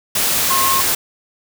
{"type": "tone in noise", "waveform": "sine", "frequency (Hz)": 1074, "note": "C6", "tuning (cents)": 45, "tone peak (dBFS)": -16, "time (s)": [0.5, 0.81], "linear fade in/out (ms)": 5, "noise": "white", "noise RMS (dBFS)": -17, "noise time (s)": [0.15, 0.95], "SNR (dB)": -2, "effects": []}